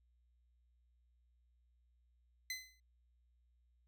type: tone with exponential decay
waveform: 20% pulse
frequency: 2035 Hz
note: C7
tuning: 49 cents flat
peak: -32 dBFS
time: 2.5-2.8 s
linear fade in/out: 2 ms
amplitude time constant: 65 ms
effects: added 60 Hz sine -70 dBFS peak until 3.87 s